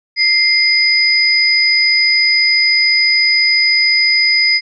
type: tone pair together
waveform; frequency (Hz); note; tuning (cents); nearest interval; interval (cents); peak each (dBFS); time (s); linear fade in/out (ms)
sine; 2093 / 4973; C7 / D#8; 0 / -2; octave + minor third; 1498; -12; 0.16-4.61; 50
effects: none